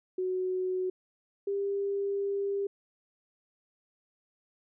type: tone pair in turn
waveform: sine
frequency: 370 / 398.7 Hz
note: F#4 / G4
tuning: 0 / +29 cents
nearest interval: minor second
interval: 129 cents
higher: second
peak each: -28 dBFS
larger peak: neither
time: 0.18-0.9 / 1.47-2.67 s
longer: second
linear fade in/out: 5 ms
effects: none